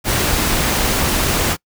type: noise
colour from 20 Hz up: pink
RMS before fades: -17 dBFS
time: 0.04-1.57 s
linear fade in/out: 50 ms
effects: noise-tail reverb RT60 0.1 s tail -25 dB re dry